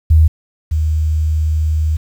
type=tone pair in turn; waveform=sine; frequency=78.8 / 77.98 Hz; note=D#2 / D#2; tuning=+23 / +4 cents; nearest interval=unison; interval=19 cents; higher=first; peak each=-5 / -12 dBFS; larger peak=first; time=0.1-0.28 / 0.71-1.97 s; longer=second; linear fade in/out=10 ms; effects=7-bit